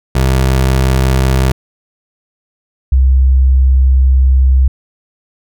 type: tone pair in turn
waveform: 25% pulse / sine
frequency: 65.41 / 65.41 Hz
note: C2 / C2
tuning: 0 / 0 cents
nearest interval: unison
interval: 0 cents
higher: neither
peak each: -5 dBFS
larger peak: neither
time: 0.15-1.52 / 2.92-4.68 s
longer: second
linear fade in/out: 5 ms
effects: none